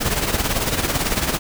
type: noise with tremolo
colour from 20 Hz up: pink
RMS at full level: -18 dBFS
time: 0-1.39 s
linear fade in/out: 20 ms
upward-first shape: triangle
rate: 18 Hz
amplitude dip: 70%
effects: none